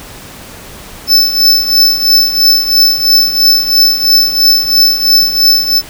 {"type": "tone with tremolo", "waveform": "square", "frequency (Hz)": 5274, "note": "E8", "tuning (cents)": 0, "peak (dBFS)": -3, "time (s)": [1.07, 5.82], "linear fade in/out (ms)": 50, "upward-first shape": "triangle", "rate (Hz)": 3, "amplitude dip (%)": 75, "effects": ["pink hiss -31 dBFS RMS until 5.89 s"]}